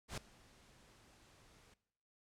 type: noise with ADSR envelope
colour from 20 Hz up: pink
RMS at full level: -41 dBFS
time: 0.08-1.74 s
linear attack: 96 ms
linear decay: 3 ms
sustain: -24 dB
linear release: 4 ms
effects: noise-tail reverb RT60 0.9 s tail -20 dB re dry + low-pass 9000 Hz 12 dB/octave